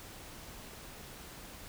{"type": "silence", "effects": ["pink hiss -49 dBFS RMS until 1.68 s"]}